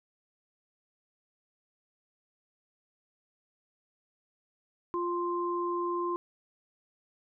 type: tone pair together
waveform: sine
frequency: 349.2 / 1046.4 Hz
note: F4 / C6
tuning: 0 / 0 cents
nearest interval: octave + perfect fifth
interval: 1900 cents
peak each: -31 / -32 dBFS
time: 4.94-6.16 s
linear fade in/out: 0 ms
effects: none